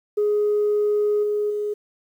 sine tone with level steps, 417.2 Hz, G#4, 8 cents sharp, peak -16 / -19 / -22 dBFS, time 0.17-1.74 s, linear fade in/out 10 ms, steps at 1.23 / 1.5 s, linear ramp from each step 5 ms, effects tanh soft clip ceiling -14 dBFS + 9-bit

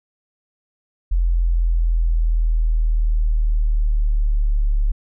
sine exponential sweep, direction down, 43.12 to 35.87 Hz, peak -14 dBFS, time 1.11-4.92 s, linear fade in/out 10 ms, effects none

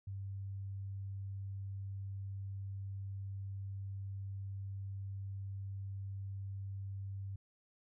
sine tone, 97.9 Hz, G2, 2 cents flat, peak -40 dBFS, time 0.07-7.36 s, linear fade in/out 5 ms, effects none

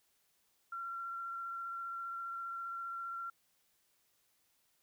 sine tone with vibrato, 1367 Hz, F6, 37 cents flat, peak -39 dBFS, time 0.72-3.3 s, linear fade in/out 5 ms, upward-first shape triangle, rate 15 Hz, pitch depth 14 cents each way, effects white hiss -75 dBFS RMS until 4.82 s

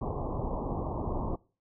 pink low-pass noise, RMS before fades -33 dBFS, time 0.01-1.36 s, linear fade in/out 10 ms, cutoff 1100 Hz, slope 96 dB/octave, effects noise-tail reverb RT60 0.4 s tail -24 dB re dry

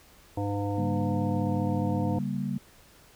harmonic tone, 101.3 Hz, G#2, 43 cents flat, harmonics 1 / 3 / 5 / 7 / 9, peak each -30 / -32 / -35 / -37 / -39 dBFS, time 0.37-2.19 s, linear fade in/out 5 ms
sine chord, G diminished, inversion second, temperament just, 141.12 / 196 / 235.2 Hz, Db3 / G3 / Bb3, +31 / 0 / +16 cents, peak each -33 / -31 / -33 dBFS, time 0.78-2.58 s, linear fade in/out 2 ms
effects pink hiss -56 dBFS RMS until 3.15 s

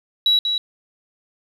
sine tone with echo, 3900 Hz, B7, 23 cents flat, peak -12 dBFS, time 0.26-0.39 s, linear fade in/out 2 ms, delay 190 ms, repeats 1, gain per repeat -6 dB, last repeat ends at 0.58 s, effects tanh soft clip ceiling -8 dBFS + 8-bit

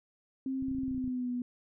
sine tone with pitch glide, 265.1 to 245.9 Hz, C4 to B3, +23 to -7 cents, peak -31 dBFS, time 0.46-1.42 s, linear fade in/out 2 ms, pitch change -130 cents, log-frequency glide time 0.8-1.31 s
clicks, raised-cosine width 5 ms, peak -33 dBFS, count 12, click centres 0.625 / 0.684 / 0.714 / 0.749 / 0.785 / 0.834 / 0.881 / 0.912 / 0.947 / 0.979 / 1.042 / 1.078 s
effects none

